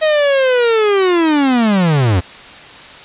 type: linear sweep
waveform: 45% pulse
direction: down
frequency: 632 to 82.41 Hz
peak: -10 dBFS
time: 0.01-2.21 s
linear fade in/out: 20 ms
effects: white hiss -35 dBFS RMS until 3.04 s + resampled to 8000 Hz